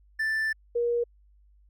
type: tone pair in turn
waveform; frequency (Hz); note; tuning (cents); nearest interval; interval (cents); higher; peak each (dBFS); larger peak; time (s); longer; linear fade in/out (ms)
triangle / sine; 1766 / 475.1; A6 / A#4; +6 / +33; octave + major seventh; 2273; first; -23; neither; 0.19-0.53 / 0.75-1.04; first; 10
effects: added 50 Hz sine -56 dBFS peak until 1.69 s